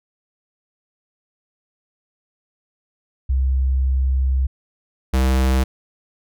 sine / square tone pair in turn, 65.7 / 65.17 Hz, C2 / C2, +8 / -6 cents, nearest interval unison, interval 14 cents, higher first, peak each -15 dBFS, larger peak neither, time 3.29-4.47 / 5.13-5.64 s, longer first, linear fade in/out 10 ms, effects none

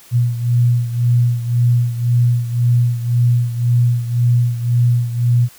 sine beating tone pair, 120 / 121.9 Hz, B2 / B2, -49 / -22 cents, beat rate 1.9 Hz, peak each -13 / -18 dBFS, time 0.11-5.49 s, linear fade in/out 50 ms, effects white hiss -44 dBFS RMS until 5.58 s

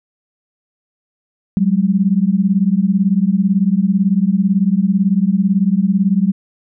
sine beating tone pair, 185 / 203 Hz, F#3 / G#3, 0 / -39 cents, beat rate 18 Hz, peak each -14 dBFS, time 1.57-6.32 s, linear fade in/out 0 ms, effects none

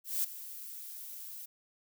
violet noise with ADSR envelope, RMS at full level -30 dBFS, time 0.04-1.46 s, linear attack 200 ms, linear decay 8 ms, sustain -15 dB, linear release 10 ms, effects none

